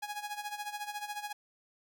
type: tone with tremolo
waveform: sawtooth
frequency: 830.6 Hz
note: G#5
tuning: in tune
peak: -31 dBFS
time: 0.02-1.33 s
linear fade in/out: 10 ms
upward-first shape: sine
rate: 14 Hz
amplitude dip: 75%
effects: none